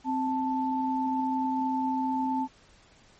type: tone pair together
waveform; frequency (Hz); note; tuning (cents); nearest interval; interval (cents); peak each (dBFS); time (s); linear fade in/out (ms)
sine; 261.6 / 880; C4 / A5; 0 / 0; octave + major sixth; 2100; -28; 0.04-2.48; 50
effects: pink hiss -58 dBFS RMS until 3.19 s + MP3 32 kbps